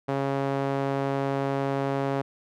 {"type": "tone with band-pass filter", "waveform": "sawtooth", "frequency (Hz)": 137.6, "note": "C#3", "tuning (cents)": -12, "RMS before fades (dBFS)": -27, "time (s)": [0.08, 2.22], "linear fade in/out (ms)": 10, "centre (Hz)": 590, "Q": 0.85, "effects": []}